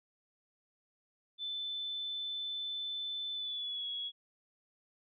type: tone with pitch glide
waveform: sine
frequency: 3520 to 3346 Hz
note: A7 to G#7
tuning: 0 to +12 cents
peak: -36 dBFS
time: 1.38-4.12 s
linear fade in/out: 50 ms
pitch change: -88 cents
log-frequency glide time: 3.34-3.87 s
effects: none